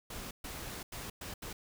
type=noise bursts at uneven times; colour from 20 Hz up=pink; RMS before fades=-43 dBFS; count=5; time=0.1-0.31 / 0.44-0.83 / 0.92-1.1 / 1.21-1.34 / 1.42-1.53 s; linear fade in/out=5 ms; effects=none